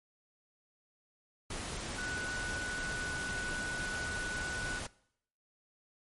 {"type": "tone in noise", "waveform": "sine", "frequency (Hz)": 1480, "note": "F#6", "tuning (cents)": 0, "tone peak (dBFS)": -37, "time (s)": [1.98, 4.79], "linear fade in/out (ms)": 5, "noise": "pink", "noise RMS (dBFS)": -40, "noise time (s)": [1.5, 4.87], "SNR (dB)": 0, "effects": ["noise-tail reverb RT60 0.7 s tail -21 dB re dry", "MP3 48 kbps"]}